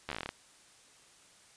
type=slowing click train; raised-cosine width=0.3 ms; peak=-20 dBFS; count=11; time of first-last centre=0.09-0.291 s; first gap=12 ms; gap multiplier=1.11; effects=white hiss -60 dBFS RMS until 1.56 s + resampled to 22050 Hz